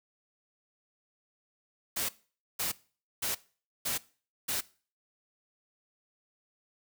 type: noise bursts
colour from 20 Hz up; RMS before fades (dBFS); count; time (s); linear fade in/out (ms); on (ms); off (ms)
white; -32; 5; 1.96-4.61; 10; 130; 500
effects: noise-tail reverb RT60 0.4 s tail -20 dB re dry